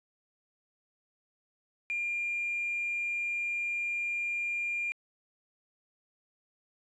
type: tone with tanh clipping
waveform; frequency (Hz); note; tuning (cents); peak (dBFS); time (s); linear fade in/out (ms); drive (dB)
triangle; 2400; D7; +37; -30; 1.9-4.92; 0; 4
effects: resampled to 22050 Hz